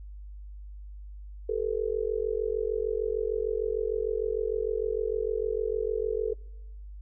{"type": "tone with amplitude modulation", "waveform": "sine", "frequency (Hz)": 440, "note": "A4", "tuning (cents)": 0, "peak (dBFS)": -22, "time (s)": [1.49, 6.34], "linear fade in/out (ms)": 5, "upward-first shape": "sine", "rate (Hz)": 46.6, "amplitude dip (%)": 100, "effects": ["noise-tail reverb RT60 1.0 s tail -26 dB re dry", "added 50 Hz sine -40 dBFS peak until 7.01 s"]}